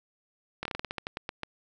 slowing click train, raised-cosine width 0.3 ms, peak -17 dBFS, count 13, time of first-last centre 0.63-1.433 s, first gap 23 ms, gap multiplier 1.18, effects none

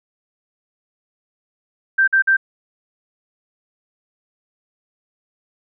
sine tone bursts, 1568 Hz, G6, in tune, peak -11 dBFS, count 3, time 1.98-2.369 s, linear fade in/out 10 ms, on 97 ms, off 49 ms, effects none

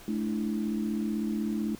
sine chord, A suspended fourth, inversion none, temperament equal with one note detuned, 215.7 / 293.7 / 329.6 Hz, A3 / D4 / E4, -34 / 0 / 0 cents, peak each -29 / -35 / -35 dBFS, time 0.08-1.75 s, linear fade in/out 2 ms, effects pink hiss -50 dBFS RMS until 1.79 s

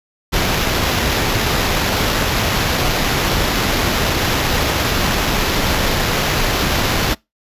pink noise with sample-and-hold, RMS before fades -17 dBFS, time 0.32-7.15 s, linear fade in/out 20 ms, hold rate 8820 Hz, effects noise-tail reverb RT60 0.2 s tail -25 dB re dry + resampled to 32000 Hz

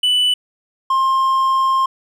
triangle tone pair in turn, 2980 / 1060.9 Hz, F#7 / C6, +12 / +24 cents, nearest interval octave + tritone, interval 1788 cents, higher first, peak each -11 dBFS, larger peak neither, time 0.03-0.34 / 0.9-1.86 s, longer second, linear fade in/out 5 ms, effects none

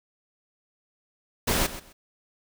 pink noise with echo, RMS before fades -24 dBFS, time 1.47-1.67 s, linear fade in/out 10 ms, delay 130 ms, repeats 2, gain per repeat -14 dB, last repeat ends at 1.93 s, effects none

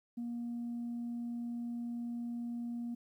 sine tone, 237.3 Hz, A#3, 31 cents sharp, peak -35 dBFS, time 0.17-2.95 s, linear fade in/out 10 ms, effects tanh soft clip ceiling -34 dBFS + 12-bit

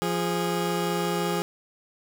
20% pulse tone pair together, 173.9 / 413.6 Hz, F3 / G#4, -7 / -7 cents, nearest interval octave + minor third, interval 1500 cents, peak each -22 / -23 dBFS, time 0.02-1.42 s, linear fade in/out 0 ms, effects none

